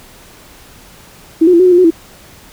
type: tone with pitch steps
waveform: sine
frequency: 324.4 / 361.8 / 338.9 / 369.2 / 363.1 / 350.4 / 367.1 / 329.6 Hz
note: E4 / F#4 / E4 / F#4 / F#4 / F4 / F#4 / E4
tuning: -28 / -39 / +48 / -4 / -33 / +6 / -14 / 0 cents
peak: -4 dBFS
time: 1.41-1.906 s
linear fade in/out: 10 ms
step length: 62 ms
effects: pink hiss -40 dBFS RMS until 2.52 s